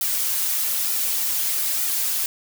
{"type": "noise with flanger", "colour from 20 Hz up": "blue", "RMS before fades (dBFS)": -23, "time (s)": [0.01, 2.26], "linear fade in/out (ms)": 2, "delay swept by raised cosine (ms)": [1.8, 6.7], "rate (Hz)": 1.1, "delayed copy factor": -0.85, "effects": []}